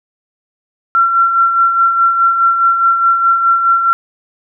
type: tone with tremolo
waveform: sine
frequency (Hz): 1361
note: F6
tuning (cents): -45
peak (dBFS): -6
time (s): 0.95-3.93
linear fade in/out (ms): 0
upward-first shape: sine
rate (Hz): 4.8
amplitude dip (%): 50
effects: none